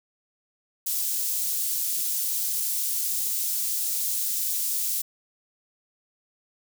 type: high-pass noise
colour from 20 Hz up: white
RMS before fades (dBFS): -27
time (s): 0.86-5.02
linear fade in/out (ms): 10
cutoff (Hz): 6300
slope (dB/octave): 12
effects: none